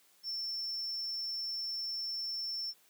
triangle tone, 5390 Hz, E8, 38 cents sharp, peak -34 dBFS, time 0.23-2.74 s, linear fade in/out 50 ms, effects white hiss -66 dBFS RMS until 2.89 s + high-pass 150 Hz 12 dB/octave

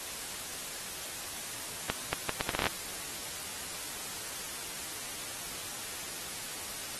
accelerating click train, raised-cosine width 0.3 ms, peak -12 dBFS, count 11, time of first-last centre 1.9-2.667 s, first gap 230 ms, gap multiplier 0.71, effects white hiss -40 dBFS RMS until 6.99 s + AAC 32 kbps

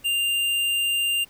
sine tone with hard clipping, 2794 Hz, F7, in tune, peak -22 dBFS, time 0.04-1.25 s, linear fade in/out 20 ms, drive 13 dB, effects pink hiss -54 dBFS RMS until 1.29 s

